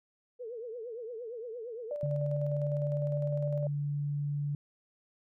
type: tone with vibrato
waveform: sine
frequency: 466.2 Hz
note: A#4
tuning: in tune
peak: -38 dBFS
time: 0.39-1.94 s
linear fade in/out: 20 ms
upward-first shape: triangle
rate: 8.7 Hz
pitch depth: 150 cents each way
type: tone with tremolo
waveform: sine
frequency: 587.3 Hz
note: D5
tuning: in tune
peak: -32 dBFS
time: 1.91-3.67 s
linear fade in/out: 2 ms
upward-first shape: square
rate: 9.9 Hz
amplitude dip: 35%
type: tone with pitch glide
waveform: sine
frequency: 143.7 to 144.7 Hz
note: D3 to D3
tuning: -37 to -25 cents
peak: -30 dBFS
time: 2.03-4.55 s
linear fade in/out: 2 ms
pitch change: +12 cents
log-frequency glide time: 2.53-3.89 s
effects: none